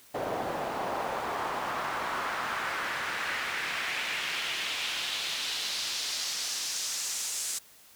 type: noise with band-pass filter sweep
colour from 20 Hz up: pink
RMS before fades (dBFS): -33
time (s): 0.14-7.59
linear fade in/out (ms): 10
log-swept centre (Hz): 600 to 7800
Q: 1.7
effects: white hiss -56 dBFS RMS until 7.95 s